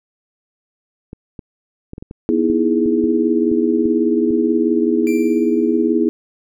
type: clicks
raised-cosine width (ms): 3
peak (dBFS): -18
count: 12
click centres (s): 1.131 / 1.392 / 1.934 / 1.981 / 2.025 / 2.111 / 2.5 / 2.859 / 3.04 / 3.516 / 3.857 / 4.307
type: chord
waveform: sine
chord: E major seventh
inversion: second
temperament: equal with one note detuned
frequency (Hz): 244.7 / 311.1 / 329.6 / 415.3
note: B3 / D#4 / E4 / G#4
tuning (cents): -16 / 0 / 0 / 0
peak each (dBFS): -18 / -21 / -17 / -19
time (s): 2.29-6.09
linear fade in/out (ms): 0
type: tone with exponential decay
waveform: 45% pulse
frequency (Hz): 2359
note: D7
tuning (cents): +7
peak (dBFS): -27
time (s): 5.07-5.9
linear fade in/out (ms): 0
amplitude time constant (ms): 180
effects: none